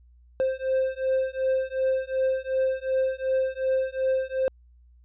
triangle beating tone pair, 523.3 / 526 Hz, C5 / C5, 0 / +9 cents, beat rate 2.7 Hz, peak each -24 dBFS, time 0.4-4.48 s, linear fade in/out 0 ms, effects added 60 Hz sine -52 dBFS peak until 5.04 s + resampled to 8000 Hz

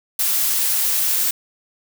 blue noise, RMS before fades -19 dBFS, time 0.19-1.31 s, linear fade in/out 5 ms, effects none

